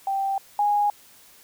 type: tone pair in turn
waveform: sine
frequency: 783 / 824.7 Hz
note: G5 / G#5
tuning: -2 / -12 cents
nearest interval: minor second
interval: 90 cents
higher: second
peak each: -22 / -18 dBFS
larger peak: second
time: 0.07-0.38 / 0.59-0.9 s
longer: neither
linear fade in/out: 2 ms
effects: white hiss -52 dBFS RMS until 1.43 s